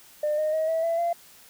sine tone with pitch steps, 600 / 616.2 / 632.7 / 649.8 / 667.3 / 685.2 Hz, D5 / D#5 / D#5 / E5 / E5 / F5, +37 / -17 / +29 / -25 / +21 / -33 cents, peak -21 dBFS, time 0.23-1.13 s, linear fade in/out 5 ms, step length 150 ms, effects tanh soft clip ceiling -19 dBFS + white hiss -52 dBFS RMS until 1.49 s

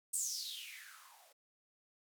violet noise with band-pass filter sweep, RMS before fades -44 dBFS, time 0.13-1.33 s, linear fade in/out 10 ms, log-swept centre 8600 to 570 Hz, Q 8.2, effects none

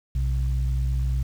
sine tone pair together, 61.74 / 130.82 Hz, B1 / C3, 0 / 0 cents, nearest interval octave + minor second, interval 1300 cents, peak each -21 / -27 dBFS, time 0.15-1.23 s, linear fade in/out 5 ms, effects tanh soft clip ceiling -15 dBFS + 8-bit

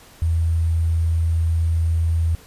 sine tone with sample-and-hold, 82.41 Hz, E2, in tune, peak -16 dBFS, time 0.22-2.35 s, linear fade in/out 0 ms, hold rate 8820 Hz, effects pink hiss -47 dBFS RMS until 2.46 s + resampled to 32000 Hz

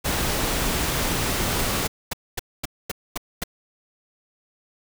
pink noise, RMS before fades -24 dBFS, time 0.04-1.88 s, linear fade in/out 20 ms
pink noise bursts, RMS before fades -26 dBFS, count 8, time 1.59-3.438 s, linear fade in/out 5 ms, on 21 ms, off 240 ms
effects none

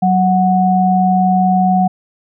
sine tone pair together, 186.75 / 738 Hz, F#3 / F#5, +16 / -5 cents, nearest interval 2 octaves, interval 2379 cents, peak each -12 dBFS, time 0.02-1.88 s, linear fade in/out 10 ms, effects none

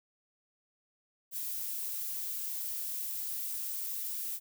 violet noise, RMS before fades -37 dBFS, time 1.31-4.4 s, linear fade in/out 50 ms, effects none

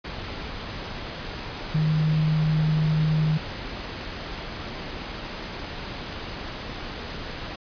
sine tone in noise, 155.56 Hz, D#3, in tune, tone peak -19 dBFS, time 1.74-3.38 s, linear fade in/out 10 ms, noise pink, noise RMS -34 dBFS, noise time 0.04-7.56 s, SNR +12 dB, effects resampled to 11025 Hz

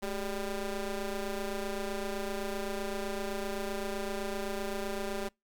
20% pulse ring-modulated tone, 199.9 Hz, G3, 34 cents sharp, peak -25 dBFS, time 0.02-5.29 s, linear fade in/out 10 ms, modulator 186 Hz, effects noise-tail reverb RT60 0.2 s tail -26 dB re dry

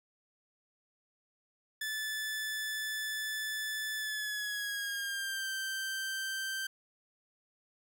sawtooth tone with pitch glide, 1743 to 1561.8 Hz, A6 to G6, -17 to -7 cents, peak -31 dBFS, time 1.81-6.67 s, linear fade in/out 5 ms, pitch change -190 cents, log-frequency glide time 3.97-5.5 s, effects none

